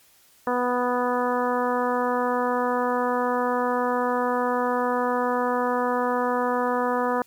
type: harmonic tone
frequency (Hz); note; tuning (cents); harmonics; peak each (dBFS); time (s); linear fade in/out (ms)
246.9; B3; 0; 1 / 2 / 3 / 4 / 5 / 6 / 7; -28 / -25 / -29 / -27 / -30 / -35 / -36; 0.47-7.22; 2
effects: white hiss -57 dBFS RMS until 7.26 s + MP3 96 kbps